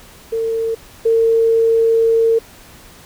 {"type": "tone pair in turn", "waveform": "sine", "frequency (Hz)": [452.6, 454.4], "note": ["A4", "A#4"], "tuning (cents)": [49, -44], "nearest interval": "unison", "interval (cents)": 7, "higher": "second", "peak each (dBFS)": [-16, -10], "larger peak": "second", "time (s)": [[0.32, 0.75], [1.05, 2.39]], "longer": "second", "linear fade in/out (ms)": 10, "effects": ["pink hiss -42 dBFS RMS until 3.05 s"]}